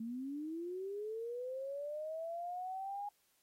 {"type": "linear sweep", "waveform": "sine", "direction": "up", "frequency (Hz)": [220, 825], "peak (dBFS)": -39, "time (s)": [0, 3.09], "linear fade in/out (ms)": 5, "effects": ["white hiss -75 dBFS RMS until 3.42 s", "AAC 48 kbps"]}